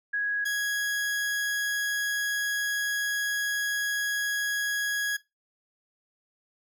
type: tone pair in turn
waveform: sine / 40% pulse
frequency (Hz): 1661.2 / 1661.2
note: G#6 / G#6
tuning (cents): 0 / 0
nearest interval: unison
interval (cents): 0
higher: neither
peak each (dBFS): -25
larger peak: neither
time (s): 0.13-0.45 / 0.45-5.17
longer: second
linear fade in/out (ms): 10
effects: noise-tail reverb RT60 0.2 s tail -18 dB re dry